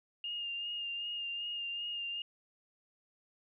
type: tone with vibrato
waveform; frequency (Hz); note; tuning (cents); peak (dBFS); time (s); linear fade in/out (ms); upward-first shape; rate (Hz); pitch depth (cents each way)
sine; 2824; F7; +19; -36; 0.24-2.22; 2; sine; 2.6; 24
effects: none